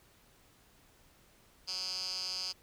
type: tone with band-pass filter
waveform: 10% pulse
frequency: 185.5 Hz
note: F#3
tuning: 5 cents sharp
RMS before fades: -38 dBFS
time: 1.67-2.53 s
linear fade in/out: 20 ms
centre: 5000 Hz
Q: 9.1
effects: pink hiss -64 dBFS RMS until 2.62 s